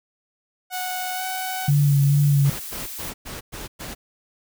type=tone with pitch glide; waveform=sawtooth; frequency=737 to 749 Hz; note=F#5 to F#5; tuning=-7 to +21 cents; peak=-23 dBFS; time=0.7-1.71 s; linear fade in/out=50 ms; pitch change=+28 cents; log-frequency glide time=1.14-1.24 s
type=noise; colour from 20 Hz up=blue; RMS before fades=-34 dBFS; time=0.72-3.11 s; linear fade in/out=20 ms
type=tone with vibrato; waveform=sine; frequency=142.6 Hz; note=C#3; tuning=49 cents sharp; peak=-14 dBFS; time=1.68-2.5 s; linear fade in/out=5 ms; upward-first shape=sine; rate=2.3 Hz; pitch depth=32 cents each way
type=noise bursts; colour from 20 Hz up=pink; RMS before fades=-34 dBFS; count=6; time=2.44-3.95 s; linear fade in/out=20 ms; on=160 ms; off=110 ms
effects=none